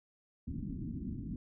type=low-pass noise; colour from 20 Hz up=white; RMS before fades=-40 dBFS; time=0.47-1.36 s; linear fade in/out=2 ms; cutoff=280 Hz; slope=48 dB/octave; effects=none